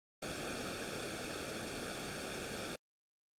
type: noise with comb filter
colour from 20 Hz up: pink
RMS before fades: -40 dBFS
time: 0.22-2.76 s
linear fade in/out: 5 ms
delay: 1 ms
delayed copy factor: -1
effects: low-pass 8000 Hz 12 dB/octave + Opus 32 kbps